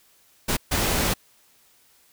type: noise bursts at uneven times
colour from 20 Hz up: pink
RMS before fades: -23 dBFS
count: 2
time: 0.48-0.57 / 0.71-1.14 s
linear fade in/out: 10 ms
effects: white hiss -59 dBFS RMS until 2.12 s